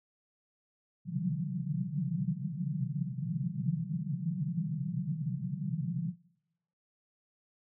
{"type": "band-pass noise", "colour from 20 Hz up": "pink", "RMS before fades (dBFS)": -34, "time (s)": [1.05, 6.15], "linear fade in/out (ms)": 50, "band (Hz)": [130, 190], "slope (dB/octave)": 96, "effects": ["noise-tail reverb RT60 0.9 s tail -24 dB re dry"]}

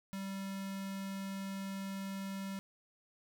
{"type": "tone with notch filter", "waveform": "square", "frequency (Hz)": 194.6, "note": "G3", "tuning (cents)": -12, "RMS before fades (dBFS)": -41, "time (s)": [0.13, 2.59], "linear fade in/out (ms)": 0, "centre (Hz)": 430, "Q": 0.91, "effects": []}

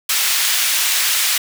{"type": "high-pass noise", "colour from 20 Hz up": "pink", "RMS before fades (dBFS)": -17, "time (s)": [0.09, 1.38], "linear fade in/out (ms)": 5, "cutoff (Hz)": 2200, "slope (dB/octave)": 12, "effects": []}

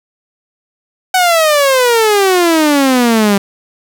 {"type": "exponential sweep", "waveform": "sawtooth", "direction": "down", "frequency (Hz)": [754, 196], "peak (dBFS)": -4, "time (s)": [1.14, 3.38], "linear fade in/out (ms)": 5, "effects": []}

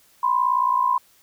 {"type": "tone pair together", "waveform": "sine", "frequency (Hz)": [987.8, 1046.5], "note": ["B5", "C6"], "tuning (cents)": [0, 0], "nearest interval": "minor second", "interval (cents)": 100, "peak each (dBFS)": -20, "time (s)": [0.23, 0.98], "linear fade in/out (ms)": 5, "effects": ["white hiss -57 dBFS RMS until 1.22 s"]}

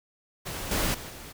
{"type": "noise with level steps", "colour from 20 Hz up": "pink", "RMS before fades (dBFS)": [-35, -27, -40, -43], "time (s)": [0.45, 1.33], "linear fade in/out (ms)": 20, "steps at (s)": [0.71, 0.94, 1.1], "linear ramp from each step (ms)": 5, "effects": []}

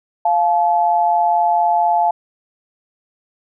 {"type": "tone pair together", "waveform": "sine", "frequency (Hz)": [697.7, 862], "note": ["F5", "A5"], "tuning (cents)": [-2, -36], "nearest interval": "major third", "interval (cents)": 366, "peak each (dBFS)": -15, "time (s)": [0.25, 2.11], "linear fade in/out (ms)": 5, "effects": []}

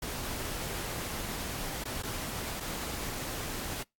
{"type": "noise with dropouts", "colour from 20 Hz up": "pink", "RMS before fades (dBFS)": -37, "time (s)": [0.02, 3.83], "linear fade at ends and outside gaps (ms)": 5, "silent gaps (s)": [[1.839, 1.853], [2.023, 2.033], [2.6, 2.605]], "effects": ["noise-tail reverb RT60 0.2 s tail -26 dB re dry", "AAC 64 kbps"]}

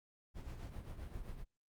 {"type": "noise with tremolo", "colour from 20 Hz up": "brown", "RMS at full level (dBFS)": -43, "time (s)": [0.34, 1.45], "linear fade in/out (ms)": 50, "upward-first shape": "triangle", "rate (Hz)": 7.6, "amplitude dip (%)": 65, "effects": ["noise-tail reverb RT60 0.1 s tail -25 dB re dry", "Opus 48 kbps"]}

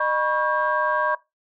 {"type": "tone cluster", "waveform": "sine", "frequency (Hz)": [611, 974, 1104, 1600], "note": ["D#5", "B5", "C#6", "G6"], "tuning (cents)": [-32, -24, -7, 35], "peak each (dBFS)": -25, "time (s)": [0, 1.15], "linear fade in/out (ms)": 5, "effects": ["noise-tail reverb RT60 0.2 s tail -19 dB re dry", "tanh soft clip ceiling -9 dBFS"]}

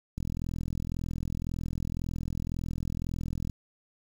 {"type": "click train", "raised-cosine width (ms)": 5, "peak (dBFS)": -21, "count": 140, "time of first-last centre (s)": [0.18, 3.497], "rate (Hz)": 41.9, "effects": ["8-bit"]}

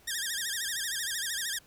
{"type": "tone with vibrato", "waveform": "10% pulse", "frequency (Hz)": 1732, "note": "A6", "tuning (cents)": -28, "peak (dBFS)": -22, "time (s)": [0.07, 1.59], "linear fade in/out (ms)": 10, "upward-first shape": "sine", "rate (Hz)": 13, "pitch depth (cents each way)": 160, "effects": ["pink hiss -60 dBFS RMS until 1.66 s"]}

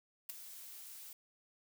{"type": "noise with ADSR envelope", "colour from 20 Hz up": "blue", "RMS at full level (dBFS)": -38, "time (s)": [0.29, 1.13], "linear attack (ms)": 8, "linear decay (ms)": 9, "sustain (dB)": -13, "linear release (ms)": 3, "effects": []}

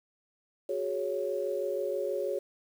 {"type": "chord", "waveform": "sine", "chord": "F# suspended second", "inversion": "none", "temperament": "just", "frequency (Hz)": [370, 416.2, 555], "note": ["F#4", "G#4", "C#5"], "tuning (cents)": [0, 4, 2], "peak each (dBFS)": [-35, -34, -32], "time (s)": [0.69, 2.39], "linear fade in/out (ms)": 5, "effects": ["9-bit"]}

